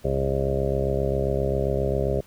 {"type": "harmonic tone with a mistuned harmonic", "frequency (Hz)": 67.5, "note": "C#2", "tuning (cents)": -45, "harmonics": [1, 2, 3, 4, 5, 6, 7, 8, 9, 10], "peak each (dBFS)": [-28, -28, -33, -39, -37, -27, -37, -29, -30, -37], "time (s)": [0.04, 2.21], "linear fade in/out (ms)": 10, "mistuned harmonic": 1, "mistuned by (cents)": -80, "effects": ["pink hiss -54 dBFS RMS until 2.26 s"]}